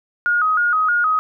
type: tone with vibrato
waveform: sine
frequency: 1343 Hz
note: E6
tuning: 32 cents sharp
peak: -14 dBFS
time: 0.26-1.19 s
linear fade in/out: 0 ms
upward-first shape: square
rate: 3.2 Hz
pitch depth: 110 cents each way
effects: none